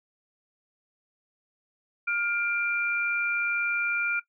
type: tone pair together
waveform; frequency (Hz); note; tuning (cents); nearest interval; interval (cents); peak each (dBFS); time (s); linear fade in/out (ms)
sine; 1411 / 2373; F6 / D7; +17 / +17; major sixth; 900; -27; 2.07-4.2; 10
effects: noise-tail reverb RT60 0.1 s tail -18 dB re dry

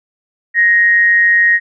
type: tone with amplitude modulation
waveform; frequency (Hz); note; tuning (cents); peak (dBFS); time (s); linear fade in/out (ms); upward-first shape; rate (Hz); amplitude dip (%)
sine; 1874; A#6; +9; -5; 0.54-1.6; 50; sine; 187; 45
effects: none

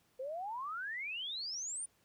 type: exponential sweep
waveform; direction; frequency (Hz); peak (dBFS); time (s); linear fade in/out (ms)
sine; up; 501 to 9530; -38; 0.19-1.86; 10
effects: pink hiss -72 dBFS RMS until 2.04 s + high-pass 80 Hz 12 dB/octave

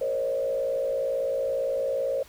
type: tone with frequency modulation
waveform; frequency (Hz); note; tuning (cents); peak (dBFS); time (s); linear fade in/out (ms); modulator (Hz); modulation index
sine; 542; C#5; -39; -24; 0.01-2.23; 5; 57.8; 1
effects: pink hiss -52 dBFS RMS until 2.28 s

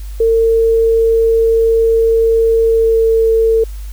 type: tone with pitch glide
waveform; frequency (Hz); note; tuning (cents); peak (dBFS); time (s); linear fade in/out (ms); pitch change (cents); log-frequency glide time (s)
sine; 453.6 to 449.7; A#4 to A4; -47 to +38; -8; 0.2-3.64; 5; -15; 2.64-3.11
effects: added 50 Hz sine -23 dBFS peak until 3.92 s + white hiss -43 dBFS RMS until 3.92 s

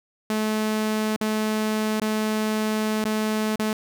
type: tone with dropouts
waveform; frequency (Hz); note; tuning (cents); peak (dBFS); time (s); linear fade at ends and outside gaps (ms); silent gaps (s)
sawtooth; 216; A3; -32; -18; 0.3-3.73; 2; 1.163-1.211 / 1.999-2.016 / 3.042-3.052 / 3.558-3.594
effects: none

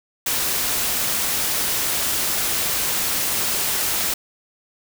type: noise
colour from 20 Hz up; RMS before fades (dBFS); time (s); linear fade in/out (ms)
white; -22; 0.26-4.14; 5
effects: none

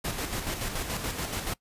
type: noise with tremolo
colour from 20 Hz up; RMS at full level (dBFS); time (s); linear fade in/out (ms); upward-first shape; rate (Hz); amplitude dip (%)
pink; -31; 0.04-1.54; 10; square; 7; 45
effects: noise-tail reverb RT60 0.1 s tail -21 dB re dry + resampled to 32000 Hz

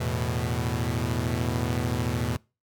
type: chord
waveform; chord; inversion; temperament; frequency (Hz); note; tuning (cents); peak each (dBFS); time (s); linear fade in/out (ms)
sawtooth; E suspended fourth; none; equal; 82.41 / 110 / 123.47; E2 / A2 / B2; 0 / 0 / 0; -27 / -26 / -25; 0-2.37; 10
effects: noise-tail reverb RT60 0.3 s tail -25 dB re dry

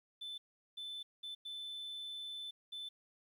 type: tone bursts at uneven times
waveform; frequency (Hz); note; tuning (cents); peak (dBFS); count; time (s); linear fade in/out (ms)
sine; 3520; A7; 0; -40; 5; 0.21-0.38 / 0.77-1.03 / 1.23-1.35 / 1.45-2.51 / 2.72-2.89; 10
effects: tanh soft clip ceiling -41 dBFS + 12-bit

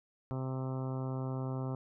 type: harmonic tone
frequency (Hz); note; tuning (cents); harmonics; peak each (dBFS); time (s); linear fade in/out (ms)
130.9; C3; +1; 1 / 2 / 3 / 4 / 5 / 6 / 7 / 8 / 9 / 10; -35 / -41 / -45 / -47 / -49 / -51 / -52 / -53 / -54 / -55; 0.31-1.75; 0
effects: none

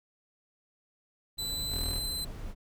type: noise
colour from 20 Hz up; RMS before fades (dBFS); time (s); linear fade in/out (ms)
brown; -40; 1.37-2.55; 50
type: tone with pitch glide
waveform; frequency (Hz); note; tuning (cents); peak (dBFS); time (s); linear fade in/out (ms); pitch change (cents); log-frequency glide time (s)
sawtooth; 3999 to 4057; B7 to B7; +21 to +46; -30; 1.38-2.25; 10; +25; 1.53-1.92
type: tone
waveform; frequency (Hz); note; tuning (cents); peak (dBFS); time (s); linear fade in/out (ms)
25% pulse; 40.43; E1; -33; -30; 1.71-1.99; 10
effects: none

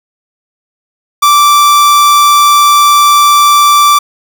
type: tone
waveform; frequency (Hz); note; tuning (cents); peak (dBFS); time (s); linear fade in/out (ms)
45% pulse; 1169; D6; -8; -3; 1.22-3.99; 10
effects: none

